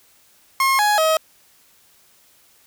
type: tone with pitch steps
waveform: 30% pulse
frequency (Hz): 1074 / 835 / 635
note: C6 / G#5 / D#5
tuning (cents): +45 / +9 / +35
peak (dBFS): -12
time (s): 0.6-1.17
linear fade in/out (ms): 2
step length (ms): 190
effects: white hiss -55 dBFS RMS until 2.66 s